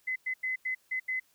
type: tone bursts at uneven times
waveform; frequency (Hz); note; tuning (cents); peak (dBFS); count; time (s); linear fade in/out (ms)
sine; 2033; B6; +50; -29; 6; 0.07-0.16 / 0.26-0.34 / 0.43-0.56 / 0.65-0.75 / 0.91-1 / 1.08-1.2; 10
effects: white hiss -68 dBFS RMS until 1.34 s